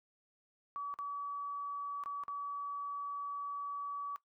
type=tone with dropouts; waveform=sine; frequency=1142 Hz; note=D6; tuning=49 cents flat; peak=-37 dBFS; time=0.76-4.16 s; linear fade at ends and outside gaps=0 ms; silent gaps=0.94-0.988 / 2.037-2.059 / 2.236-2.281 s; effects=noise-tail reverb RT60 0.1 s tail -18 dB re dry